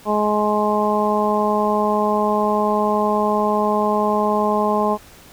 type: harmonic tone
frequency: 210.3 Hz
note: G#3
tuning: 22 cents sharp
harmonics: 1 / 2 / 3 / 4 / 5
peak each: -22 / -22 / -22 / -22 / -22 dBFS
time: 0.05-4.98 s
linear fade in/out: 50 ms
effects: pink hiss -45 dBFS RMS until 5.32 s